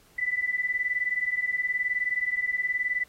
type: beating tone pair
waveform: sine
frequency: 1975.5 / 1994.5 Hz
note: B6 / B6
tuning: 0 / +17 cents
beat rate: 19 Hz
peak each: -29 / -27 dBFS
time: 0.18-3.04 s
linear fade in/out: 10 ms
effects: pink hiss -59 dBFS RMS until 3.08 s + AAC 48 kbps